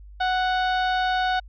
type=tone; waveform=30% pulse; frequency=740 Hz; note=F#5; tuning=in tune; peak=-18 dBFS; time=0.2-1.4 s; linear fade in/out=10 ms; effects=added 50 Hz sine -41 dBFS peak until 1.48 s + resampled to 11025 Hz